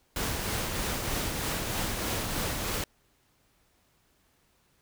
pink noise with tremolo, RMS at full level -30 dBFS, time 0.16-2.84 s, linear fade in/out 2 ms, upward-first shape triangle, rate 3.2 Hz, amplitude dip 35%, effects pink hiss -68 dBFS RMS until 4.81 s

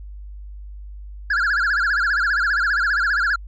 triangle tone with vibrato, 1527 Hz, G6, 46 cents flat, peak -15 dBFS, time 1.3-3.36 s, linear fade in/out 5 ms, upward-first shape sine, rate 15 Hz, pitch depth 200 cents each way, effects added 50 Hz sine -33 dBFS peak until 3.47 s + resampled to 16000 Hz

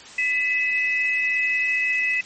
sine tone pair together, 2000 / 2575 Hz, B6 / E7, +21 / -41 cents, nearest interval major third, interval 438 cents, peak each -22 dBFS, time 0.18-2.21 s, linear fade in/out 5 ms, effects white hiss -42 dBFS RMS until 2.25 s + MP3 32 kbps

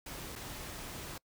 pink noise with dropouts, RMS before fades -44 dBFS, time 0.06-1.18 s, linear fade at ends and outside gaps 5 ms, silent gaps 0.355-0.359 s, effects noise-tail reverb RT60 0.1 s tail -25 dB re dry

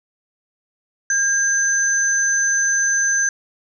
sine tone pair together, 1611 / 6139 Hz, G6 / G8, +47 / -37 cents, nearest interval octave + major seventh, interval 2316 cents, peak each -18 / -18 dBFS, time 1.1-3.29 s, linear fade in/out 2 ms, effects none

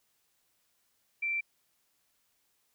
sine tone, 2346 Hz, D7, 2 cents flat, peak -29 dBFS, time 1.22-1.41 s, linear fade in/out 10 ms, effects white hiss -74 dBFS RMS until 2.74 s

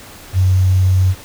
sine tone with quantisation, 93.2 Hz, F#2, 13 cents sharp, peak -9 dBFS, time 0.33-1.15 s, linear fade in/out 50 ms, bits 6, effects pink hiss -37 dBFS RMS until 1.24 s

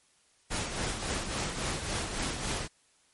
pink noise with tremolo, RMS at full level -31 dBFS, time 0.5-2.68 s, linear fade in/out 20 ms, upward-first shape triangle, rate 3.6 Hz, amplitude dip 55%, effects white hiss -66 dBFS RMS until 3.13 s + MP3 48 kbps

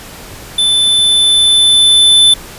square tone with level ramp, 3520 Hz, A7, in tune, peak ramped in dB -9 to -4 dBFS, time 0.58-2.34 s, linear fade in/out 5 ms, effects pink hiss -31 dBFS RMS until 2.58 s + resampled to 32000 Hz

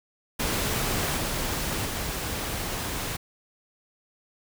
pink noise with level steps, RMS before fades -27 / -29 / -31 dBFS, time 0.39-3.17 s, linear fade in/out 10 ms, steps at 1.16 / 1.84 s, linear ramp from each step 20 ms, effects none

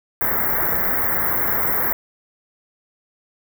white band-stop noise, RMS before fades -20 dBFS, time 0.21-1.93 s, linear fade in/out 0 ms, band 2100 to 13000 Hz, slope 96 dB/octave, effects none

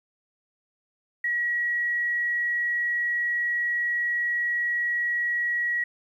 sine tone, 1915 Hz, A#6, 46 cents sharp, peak -23 dBFS, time 1.24-5.84 s, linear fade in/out 5 ms, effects 10-bit

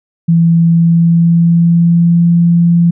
sine tone with pitch glide, 167.1 to 170.71 Hz, E3 to F3, +24 to -39 cents, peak -5 dBFS, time 0.28-2.91 s, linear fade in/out 10 ms, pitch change +37 cents, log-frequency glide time 0.65-2.27 s, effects none

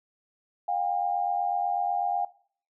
sine tone pair together, 711.9 / 800 Hz, F5 / G5, +33 / +35 cents, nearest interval major second, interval 202 cents, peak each -28 dBFS, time 0.68-2.25 s, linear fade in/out 5 ms, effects noise-tail reverb RT60 0.5 s tail -19 dB re dry

